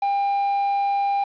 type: tone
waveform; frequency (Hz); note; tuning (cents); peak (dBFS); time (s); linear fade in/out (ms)
triangle; 800; G5; +35; -17; 0.02-1.24; 5
effects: resampled to 11025 Hz + 8-bit